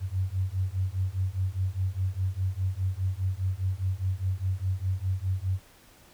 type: beating tone pair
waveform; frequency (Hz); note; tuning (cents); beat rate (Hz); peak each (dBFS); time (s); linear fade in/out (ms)
sine; 91.7 / 96.6; F#2 / G2; -15 / -25; 4.9; -29; 0-5.6; 50
effects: pink hiss -56 dBFS RMS until 6.13 s